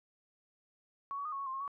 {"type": "tone with pitch steps", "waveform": "sine", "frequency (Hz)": [1114, 1130, 1229, 1099, 1109, 1050, 1079, 1127], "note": ["C#6", "C#6", "D#6", "C#6", "C#6", "C6", "C#6", "C#6"], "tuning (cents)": [8, 33, -22, -15, 0, 6, -47, 28], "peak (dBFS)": -36, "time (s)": [1.11, 1.678], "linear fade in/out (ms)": 0, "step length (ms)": 71, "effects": []}